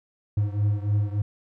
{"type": "beating tone pair", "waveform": "triangle", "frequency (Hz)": [102.3, 105.7], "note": ["G#2", "G#2"], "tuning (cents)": [-26, 31], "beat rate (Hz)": 3.4, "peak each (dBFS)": [-21, -24], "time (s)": [0.37, 1.22], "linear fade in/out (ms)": 5, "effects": []}